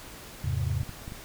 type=chord; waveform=sine; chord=E augmented; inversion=none; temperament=equal with one note detuned; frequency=82.41 / 103.83 / 133.72 Hz; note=E2 / G#2 / B#2; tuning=0 / 0 / +38 cents; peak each=-30 dBFS; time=0.44-0.82 s; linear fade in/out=5 ms
type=clicks; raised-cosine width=5 ms; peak=-26 dBFS; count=4; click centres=0.832 / 0.893 / 1.079 / 1.121 s
effects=pink hiss -45 dBFS RMS until 1.24 s